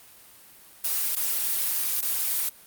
blue noise with dropouts, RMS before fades -26 dBFS, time 0.84-2.49 s, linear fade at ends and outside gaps 5 ms, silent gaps 1.153-1.163 / 2.01-2.024 s, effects white hiss -51 dBFS RMS until 2.66 s + Opus 32 kbps

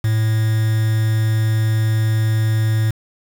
triangle tone with quantisation, 110 Hz, A2, in tune, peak -12 dBFS, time 0.04-2.91 s, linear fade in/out 5 ms, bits 5, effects none

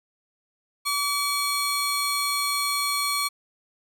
25% pulse tone pair together, 1142 / 4306 Hz, D6 / C8, -49 / +49 cents, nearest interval octave + major seventh, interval 2298 cents, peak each -22 dBFS, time 0.85-3.29 s, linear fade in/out 20 ms, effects none

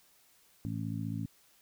harmonic tone, 55 Hz, A1, in tune, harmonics 2 / 3 / 4 / 5, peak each -37 / -39 / -40 / -41 dBFS, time 0.65-1.26 s, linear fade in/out 0 ms, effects white hiss -65 dBFS RMS until 1.61 s

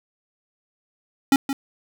square tone with echo, 274 Hz, C#4, 20 cents flat, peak -13 dBFS, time 1.32-1.36 s, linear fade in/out 2 ms, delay 170 ms, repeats 1, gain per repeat -10 dB, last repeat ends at 1.53 s, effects 8-bit

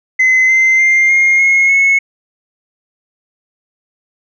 sine tone with pitch steps, 2044 / 2073 / 2101 / 2131 / 2161 / 2191 Hz, C7 / C7 / C7 / C7 / C#7 / C#7, -41 / -17 / +7 / +31 / -45 / -21 cents, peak -5 dBFS, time 0.19-1.99 s, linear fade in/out 10 ms, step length 300 ms, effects tanh soft clip ceiling -5 dBFS

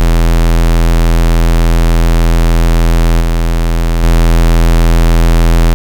square tone with level steps, 41.72 Hz, E1, 22 cents sharp, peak -6 / -9 / -5 dBFS, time 0-5.74 s, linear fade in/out 0 ms, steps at 3.21 / 4.03 s, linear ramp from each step 2 ms, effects none

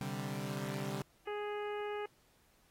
sawtooth chord, C suspended second, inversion none, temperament equal, 130.81 / 146.83 / 196 Hz, C3 / D3 / G3, 0 / 0 / 0 cents, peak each -38 / -38 / -37 dBFS, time 0.01-1.02 s, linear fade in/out 0 ms
harmonic tone, 415.3 Hz, G#4, in tune, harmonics 1 / 2 / 3 / 4 / 5 / 6 / 7, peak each -38 / -44 / -48 / -50 / -52 / -54 / -55 dBFS, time 1.27-2.06 s, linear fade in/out 5 ms
effects pink hiss -70 dBFS RMS until 2.7 s + AAC 48 kbps

